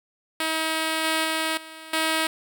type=tone with level steps; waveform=5% pulse; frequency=318.9 Hz; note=D#4; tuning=43 cents sharp; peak=-12 / -10 / -12 / -28 / -10 dBFS; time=0.4-2.27 s; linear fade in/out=2 ms; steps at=1.04 / 1.24 / 1.57 / 1.93 s; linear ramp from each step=5 ms; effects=none